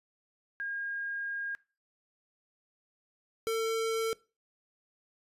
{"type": "tone pair in turn", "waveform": ["sine", "square"], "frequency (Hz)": [1622, 449.3], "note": ["G#6", "A4"], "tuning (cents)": [-41, 36], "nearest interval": "octave + minor seventh", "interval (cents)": 2223, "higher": "first", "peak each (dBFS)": [-33, -29], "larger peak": "second", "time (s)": [[0.6, 1.55], [3.47, 4.13]], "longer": "first", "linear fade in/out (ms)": 0, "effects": ["noise-tail reverb RT60 0.3 s tail -21 dB re dry", "resampled to 32000 Hz"]}